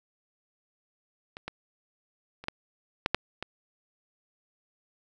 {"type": "clicks", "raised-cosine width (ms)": 0.3, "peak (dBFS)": [-24, -19, -27, -13, -8, -6, -18], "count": 7, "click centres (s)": [1.369, 1.48, 2.44, 2.484, 3.061, 3.146, 3.426], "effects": []}